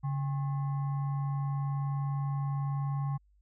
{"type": "tone with frequency modulation", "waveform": "sine", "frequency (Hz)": 140.2, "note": "C#3", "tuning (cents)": 20, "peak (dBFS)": -29, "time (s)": [0.03, 3.18], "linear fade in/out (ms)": 20, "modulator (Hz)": 941, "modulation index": 0.34, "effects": ["added 50 Hz sine -62 dBFS peak until 3.41 s"]}